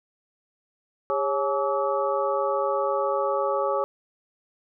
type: tone cluster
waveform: sine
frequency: 404.1 / 552 / 852 / 1146 / 1290 Hz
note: G#4 / C#5 / G#5 / D6 / E6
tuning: -47 / -7 / +44 / -43 / -38 cents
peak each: -29 / -25 / -30 / -29 / -33 dBFS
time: 1.1-3.84 s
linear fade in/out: 0 ms
effects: none